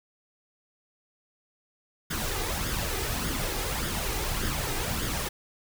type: noise with flanger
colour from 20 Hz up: pink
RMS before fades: -30 dBFS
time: 2.1-5.29 s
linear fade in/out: 10 ms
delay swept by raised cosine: 0.59 to 2.49 ms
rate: 1.7 Hz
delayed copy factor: +0.55
effects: none